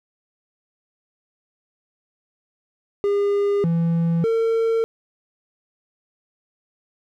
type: tone with pitch steps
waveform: triangle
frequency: 404.8 / 167.3 / 453.6 Hz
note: G#4 / E3 / A#4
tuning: -44 / +26 / -47 cents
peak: -15 dBFS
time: 3.04-4.84 s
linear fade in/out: 0 ms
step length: 600 ms
effects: none